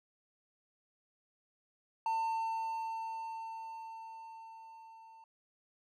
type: tone with level ramp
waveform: triangle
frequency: 899 Hz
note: A5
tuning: 37 cents sharp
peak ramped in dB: -28 to -52 dBFS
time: 2.06-5.24 s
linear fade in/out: 2 ms
effects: none